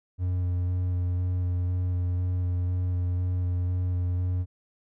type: tone with vibrato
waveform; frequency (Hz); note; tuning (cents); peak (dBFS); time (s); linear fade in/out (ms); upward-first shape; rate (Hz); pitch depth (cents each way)
triangle; 89.8; F2; +49; -22; 0.18-4.46; 50; square; 2; 12
effects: none